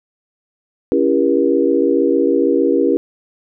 sine chord, C# diminished seventh, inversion none, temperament just, 277.2 / 332.6 / 399.1 / 479 Hz, C#4 / E4 / G4 / Bb4, 0 / +16 / +31 / +47 cents, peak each -17 dBFS, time 0.92-2.97 s, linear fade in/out 0 ms, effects none

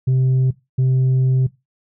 sine tone bursts at uneven times, 130 Hz, C3, 11 cents flat, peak -10 dBFS, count 2, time 0.07-0.51 / 0.78-1.47 s, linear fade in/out 10 ms, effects noise-tail reverb RT60 0.2 s tail -18 dB re dry + tanh soft clip ceiling -12 dBFS

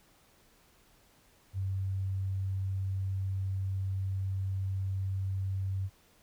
sine tone, 96 Hz, G2, 36 cents flat, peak -30 dBFS, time 1.53-5.9 s, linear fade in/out 50 ms, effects pink hiss -64 dBFS RMS until 6.22 s

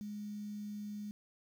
sine tone with quantisation, 207.7 Hz, G#3, in tune, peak -40 dBFS, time 0.01-1.11 s, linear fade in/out 0 ms, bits 10, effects none

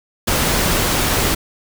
pink noise, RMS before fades -17 dBFS, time 0.27-1.35 s, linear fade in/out 10 ms, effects none

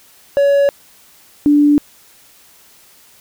triangle / sine tone pair in turn, 563 / 292.4 Hz, C#5 / D4, +27 / -7 cents, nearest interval major seventh, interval 1134 cents, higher first, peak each -7 dBFS, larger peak neither, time 0.37-0.69 / 1.46-1.78 s, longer neither, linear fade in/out 0 ms, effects white hiss -47 dBFS RMS until 3.2 s

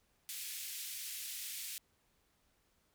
white band-pass noise, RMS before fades -44 dBFS, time 0.29-1.78 s, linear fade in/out 0 ms, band 2100 to 16000 Hz, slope 24 dB/octave, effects pink hiss -75 dBFS RMS until 2.94 s

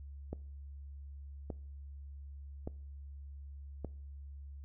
click train, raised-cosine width 2 ms, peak -26 dBFS, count 4, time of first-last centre 0.33-3.847 s, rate 0.853 Hz, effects noise-tail reverb RT60 0.5 s tail -22 dB re dry + added 70 Hz sine -45 dBFS peak until 4.64 s

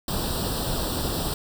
pink noise with comb filter, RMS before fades -27 dBFS, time 0.08-1.34 s, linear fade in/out 2 ms, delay 0.23 ms, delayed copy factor +0.85, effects none

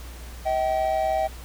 triangle tone pair together, 638 / 770.9 Hz, D#5 / G5, +43 / -29 cents, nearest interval minor third, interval 328 cents, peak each -22 dBFS, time 0.45-1.28 s, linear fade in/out 20 ms, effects added 60 Hz sine -37 dBFS peak until 1.44 s + pink hiss -45 dBFS RMS until 1.44 s

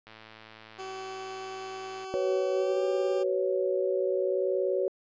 click train, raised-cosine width 0.3 ms, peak -32 dBFS, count 218, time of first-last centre 0.07-2.043 s, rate 110 Hz
20% pulse tone with pitch glide, 380.3 to 395.3 Hz, F#4 to G4, +48 to +15 cents, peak -32 dBFS, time 0.78-3.24 s, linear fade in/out 20 ms, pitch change +67 cents, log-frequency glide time 2.54-2.84 s
sine chord, F# suspended fourth, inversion none, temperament equal with one note detuned, 376.9 / 493.9 / 554.4 Hz, F#4 / B4 / C#5, +32 / 0 / 0 cents, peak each -28 / -32 / -29 dBFS, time 2.14-4.88 s, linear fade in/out 0 ms
effects resampled to 16000 Hz

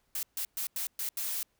blue noise bursts at uneven times, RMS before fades -34 dBFS, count 6, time 0.15-0.23 / 0.37-0.45 / 0.57-0.67 / 0.76-0.87 / 0.99-1.09 / 1.17-1.43 s, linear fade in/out 2 ms, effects pink hiss -74 dBFS RMS until 1.59 s

